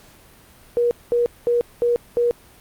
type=tone bursts; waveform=sine; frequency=478.1 Hz; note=A#4; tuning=44 cents sharp; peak=-15 dBFS; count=5; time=0.77-2.31 s; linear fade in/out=0 ms; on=140 ms; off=210 ms; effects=pink hiss -49 dBFS RMS until 2.6 s + Opus 48 kbps